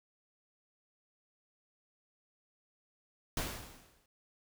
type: noise with exponential decay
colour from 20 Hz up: pink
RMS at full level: -34 dBFS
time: 3.37-4.06 s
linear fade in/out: 2 ms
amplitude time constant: 150 ms
effects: none